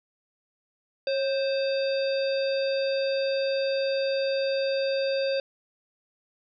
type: harmonic tone with a mistuned harmonic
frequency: 523.3 Hz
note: C5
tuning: in tune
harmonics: 1 / 3 / 5 / 7 / 9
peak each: -24 / -39 / -37 / -39 / -37 dBFS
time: 1.07-5.4 s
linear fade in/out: 2 ms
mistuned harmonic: 1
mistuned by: +66 cents
effects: none